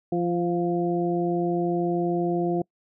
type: harmonic tone with a mistuned harmonic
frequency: 173.1 Hz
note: F3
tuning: 15 cents flat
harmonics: 1 / 2 / 3 / 4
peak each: -27 / -24 / -35 / -30 dBFS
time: 0.12-2.62 s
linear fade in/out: 5 ms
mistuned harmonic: 4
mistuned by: +19 cents
effects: noise-tail reverb RT60 0.1 s tail -26 dB re dry